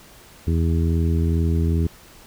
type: harmonic tone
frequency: 82.41 Hz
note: E2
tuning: in tune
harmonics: 1 / 2 / 3 / 4 / 5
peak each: -18 / -24 / -28 / -30 / -32 dBFS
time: 0.47-1.87 s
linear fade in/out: 5 ms
effects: pink hiss -47 dBFS RMS until 2.26 s